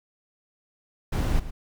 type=noise with echo; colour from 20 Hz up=brown; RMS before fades=-23 dBFS; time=1.12-1.4 s; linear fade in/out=10 ms; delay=110 ms; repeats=1; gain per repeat=-14 dB; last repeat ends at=1.51 s; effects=none